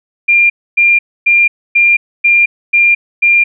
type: tone bursts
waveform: sine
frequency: 2395 Hz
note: D7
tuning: 33 cents sharp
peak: -5 dBFS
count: 7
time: 0.28-3.44 s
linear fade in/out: 10 ms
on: 220 ms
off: 270 ms
effects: none